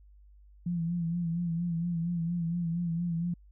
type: tone with vibrato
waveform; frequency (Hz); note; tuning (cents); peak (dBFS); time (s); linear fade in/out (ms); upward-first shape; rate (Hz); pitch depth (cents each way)
sine; 170; F3; -46; -28; 0.66-3.34; 5; sine; 4.3; 55
effects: added 50 Hz sine -53 dBFS peak until 3.51 s